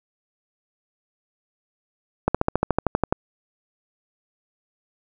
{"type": "slowing click train", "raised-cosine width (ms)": 1, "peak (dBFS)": -4, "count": 12, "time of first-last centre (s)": [2.28, 3.125], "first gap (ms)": 66, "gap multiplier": 1.03, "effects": []}